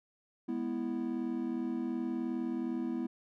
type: chord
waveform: triangle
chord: E major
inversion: first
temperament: equal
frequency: 207.7 / 246.9 / 329.6 Hz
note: G#3 / B3 / E4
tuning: 0 / 0 / 0 cents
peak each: -39 / -33 / -35 dBFS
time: 0.48-3.07 s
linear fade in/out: 10 ms
effects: none